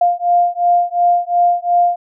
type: beating tone pair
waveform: sine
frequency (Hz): 700 / 702.8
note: F5 / F5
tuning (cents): +4 / +11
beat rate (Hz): 2.8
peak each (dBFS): -14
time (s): 0.01-1.96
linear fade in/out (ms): 5
effects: none